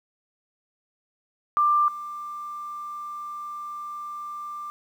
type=tone with level steps; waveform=sine; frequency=1186 Hz; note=D6; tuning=17 cents sharp; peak=-17 / -32 dBFS; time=1.57-4.7 s; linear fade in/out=0 ms; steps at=1.88 s; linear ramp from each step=2 ms; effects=9-bit